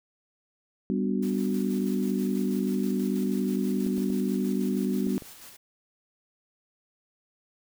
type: chord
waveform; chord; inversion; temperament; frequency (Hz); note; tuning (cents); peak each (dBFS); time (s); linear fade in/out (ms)
sine; G major seventh; none; equal; 196 / 246.9 / 293.7 / 370; G3 / B3 / D4 / F#4; 0 / 0 / 0 / 0; -27 / -29 / -33 / -33; 0.9-5.18; 0
type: noise with tremolo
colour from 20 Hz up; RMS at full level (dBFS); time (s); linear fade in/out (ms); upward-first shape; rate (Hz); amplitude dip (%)
white; -46; 1.22-5.57; 10; square; 6.2; 35
type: clicks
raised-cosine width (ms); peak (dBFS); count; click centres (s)
2; -29; 5; 3.865 / 3.981 / 4.102 / 5.071 / 5.222
effects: none